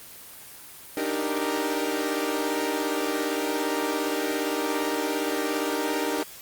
sawtooth chord, Eb major seventh, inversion third, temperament equal, 293.7 / 311.1 / 392 / 466.2 Hz, D4 / Eb4 / G4 / Bb4, 0 / 0 / 0 / 0 cents, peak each -27 dBFS, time 0.97-6.23 s, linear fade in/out 2 ms, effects white hiss -44 dBFS RMS until 6.41 s + Opus 24 kbps

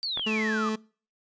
sine exponential sweep, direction down, 4699 to 1159 Hz, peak -28 dBFS, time 0.03-0.69 s, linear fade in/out 0 ms
clicks, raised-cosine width 0.5 ms, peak -20 / -22 dBFS, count 2, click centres 0.174 / 0.195 s
30% pulse tone, 217.6 Hz, A3, 19 cents flat, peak -24 dBFS, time 0.26-0.76 s, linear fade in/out 10 ms
effects noise-tail reverb RT60 0.4 s tail -23 dB re dry + resampled to 16000 Hz

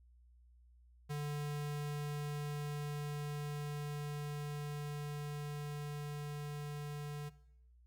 square tone with level ramp, 146.83 Hz, D3, in tune, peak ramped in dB -38 to -42 dBFS, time 1.09-7.3 s, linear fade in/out 20 ms, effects noise-tail reverb RT60 0.8 s tail -19 dB re dry + added 60 Hz sine -61 dBFS peak until 7.86 s

